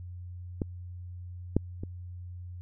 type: clicks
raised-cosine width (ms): 3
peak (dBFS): -16 / -10 / -24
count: 3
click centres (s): 0.618 / 1.566 / 1.835
effects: added 89 Hz sine -39 dBFS peak until 2.61 s